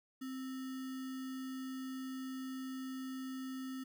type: tone with sample-and-hold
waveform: sine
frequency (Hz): 261.6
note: C4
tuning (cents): 0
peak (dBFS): -40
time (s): 0.21-3.84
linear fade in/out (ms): 10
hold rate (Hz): 1575
effects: none